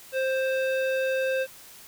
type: tone with low-pass filter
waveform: square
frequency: 526 Hz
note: C5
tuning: 9 cents sharp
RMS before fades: -26 dBFS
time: 0.12-1.47 s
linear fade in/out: 50 ms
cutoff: 2700 Hz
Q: 1.4
effects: white hiss -48 dBFS RMS until 1.87 s